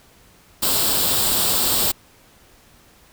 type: noise with comb filter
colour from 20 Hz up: white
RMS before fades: -19 dBFS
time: 0.62-1.92 s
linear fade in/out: 10 ms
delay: 0.24 ms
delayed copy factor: +0.6
effects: pink hiss -52 dBFS RMS until 3.12 s